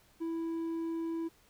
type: tone with hard clipping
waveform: sine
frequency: 329.6 Hz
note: E4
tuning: in tune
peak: -34 dBFS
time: 0.2-1.29 s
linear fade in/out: 20 ms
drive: 3 dB
effects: pink hiss -65 dBFS RMS until 1.49 s

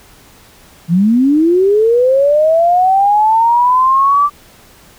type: linear sweep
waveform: sine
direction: up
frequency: 159 to 1174.7 Hz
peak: -7 dBFS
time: 0.88-4.3 s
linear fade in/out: 50 ms
effects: pink hiss -43 dBFS RMS until 4.98 s

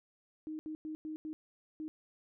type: tone bursts at uneven times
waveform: sine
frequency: 311.1 Hz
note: D#4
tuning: in tune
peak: -38 dBFS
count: 6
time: 0.47-0.59 / 0.66-0.75 / 0.85-0.95 / 1.05-1.16 / 1.25-1.33 / 1.8-1.88 s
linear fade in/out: 0 ms
effects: none

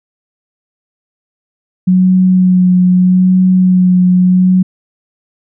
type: tone with vibrato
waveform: sine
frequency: 183.3 Hz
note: F#3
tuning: 16 cents flat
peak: -5 dBFS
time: 1.87-4.63 s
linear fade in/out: 10 ms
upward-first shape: sine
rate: 0.8 Hz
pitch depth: 18 cents each way
effects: none

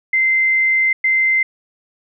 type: tone bursts at uneven times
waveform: sine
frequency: 2077 Hz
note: C7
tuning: 13 cents flat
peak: -12 dBFS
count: 2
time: 0.13-0.93 / 1.04-1.43 s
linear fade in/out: 5 ms
effects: none

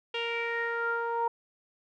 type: tone with low-pass filter sweep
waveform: sawtooth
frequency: 466.2 Hz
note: A#4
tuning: in tune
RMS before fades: -31 dBFS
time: 0.14-1.28 s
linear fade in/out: 5 ms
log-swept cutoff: 3000 to 950 Hz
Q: 6.3
effects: none

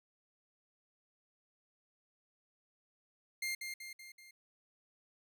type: tone with echo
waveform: sawtooth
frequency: 2111 Hz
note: C7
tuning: 15 cents sharp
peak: -32 dBFS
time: 3.42-3.55 s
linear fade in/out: 5 ms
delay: 190 ms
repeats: 4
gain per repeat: -5 dB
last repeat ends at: 4.31 s
effects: none

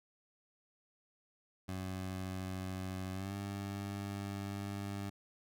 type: tone with pitch glide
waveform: 20% pulse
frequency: 93.7 to 99.85 Hz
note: F#2 to G2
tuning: +22 to +32 cents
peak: -34 dBFS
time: 1.68-5.1 s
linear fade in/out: 10 ms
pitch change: +110 cents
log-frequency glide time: 3.13-3.36 s
effects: none

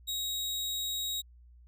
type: tone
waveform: sawtooth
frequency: 3800 Hz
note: A#7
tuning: 33 cents sharp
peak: -29 dBFS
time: 0.07-1.22 s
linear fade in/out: 20 ms
effects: added 60 Hz sine -53 dBFS peak until 1.67 s

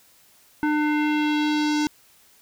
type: tone with low-pass filter sweep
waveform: square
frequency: 300.4 Hz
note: D4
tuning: 39 cents sharp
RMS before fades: -22 dBFS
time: 0.63-1.87 s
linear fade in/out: 0 ms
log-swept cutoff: 1600 to 6000 Hz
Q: 1.9
effects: white hiss -56 dBFS RMS until 2.41 s

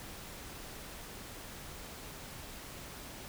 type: silence
effects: pink hiss -47 dBFS RMS until 3.28 s

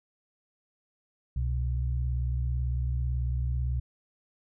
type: tone pair together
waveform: sine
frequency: 65.41 / 123.48 Hz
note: C2 / B2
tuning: 0 / 0 cents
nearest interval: major seventh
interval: 1100 cents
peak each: -27 / -32 dBFS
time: 1.36-3.8 s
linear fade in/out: 5 ms
effects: none

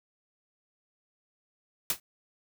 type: noise with exponential decay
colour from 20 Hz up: white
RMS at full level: -23 dBFS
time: 1.9-2 s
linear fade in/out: 2 ms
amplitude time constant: 21 ms
effects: none

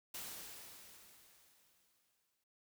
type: noise with exponential decay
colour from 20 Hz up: white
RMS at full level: -45 dBFS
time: 0.14-2.44 s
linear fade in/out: 5 ms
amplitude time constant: 500 ms
effects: none

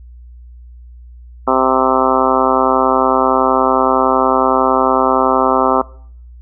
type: harmonic tone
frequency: 130.81 Hz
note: C3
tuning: in tune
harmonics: 2 / 3 / 4 / 5 / 6 / 7 / 8 / 9 / 10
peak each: -19 / -19 / -19 / -19 / -19 / -19 / -19 / -19 / -19 dBFS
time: 1.47-5.82 s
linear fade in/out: 10 ms
effects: noise-tail reverb RT60 0.6 s tail -22 dB re dry + added 60 Hz sine -34 dBFS peak until 6.41 s

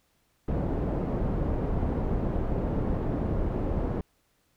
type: low-pass noise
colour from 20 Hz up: pink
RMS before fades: -28 dBFS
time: 0.48-4.01 s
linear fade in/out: 2 ms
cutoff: 540 Hz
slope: 12 dB/octave
effects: pink hiss -70 dBFS RMS until 4.56 s

